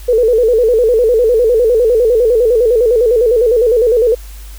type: tone with vibrato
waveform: sine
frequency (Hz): 466.2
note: A#4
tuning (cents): 0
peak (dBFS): -7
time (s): 0.08-4.15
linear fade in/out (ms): 10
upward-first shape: square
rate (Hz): 9.9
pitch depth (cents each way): 96
effects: added 50 Hz sine -28 dBFS peak until 4.58 s + white hiss -40 dBFS RMS until 4.58 s